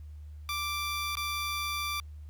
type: tone with dropouts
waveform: 15% pulse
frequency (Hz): 1174.7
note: D6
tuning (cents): 0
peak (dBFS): -25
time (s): 0.49-2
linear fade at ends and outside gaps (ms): 1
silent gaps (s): 1.154-1.17
effects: added 75 Hz sine -42 dBFS peak until 2.29 s + pink hiss -70 dBFS RMS until 2.29 s